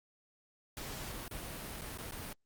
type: noise with dropouts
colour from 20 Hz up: pink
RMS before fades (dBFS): -43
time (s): 0.77-2.33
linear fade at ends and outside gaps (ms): 1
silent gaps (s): 1.28-1.311 / 1.812-1.817 / 1.975-1.985 / 2.11-2.121
effects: Opus 48 kbps